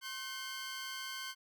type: tone pair together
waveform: 15% pulse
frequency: 1067.6 / 1534 Hz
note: C6 / G6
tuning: +35 / -38 cents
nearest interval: tritone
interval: 627 cents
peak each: -38 / -36 dBFS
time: 0.01-1.35 s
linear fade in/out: 50 ms
effects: none